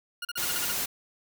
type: tone bursts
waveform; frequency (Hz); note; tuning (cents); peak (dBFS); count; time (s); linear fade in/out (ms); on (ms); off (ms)
20% pulse; 1425; F6; +34; -27; 8; 0.22-0.719; 5; 30; 37
type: noise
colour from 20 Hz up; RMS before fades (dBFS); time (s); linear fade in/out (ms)
white; -30; 0.37-0.86; 10
effects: none